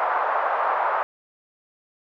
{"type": "band-pass noise", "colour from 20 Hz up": "white", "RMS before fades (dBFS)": -23, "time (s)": [0, 1.03], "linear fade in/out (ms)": 0, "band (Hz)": [640, 1200], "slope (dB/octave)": 24, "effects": []}